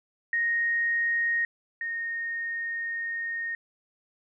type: tone pair in turn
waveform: sine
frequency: 1864.7 / 1849.7 Hz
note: A#6 / A#6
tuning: 0 / -14 cents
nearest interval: unison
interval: 14 cents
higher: first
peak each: -23 / -29 dBFS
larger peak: first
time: 0.33-1.45 / 1.81-3.55 s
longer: second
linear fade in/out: 2 ms
effects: none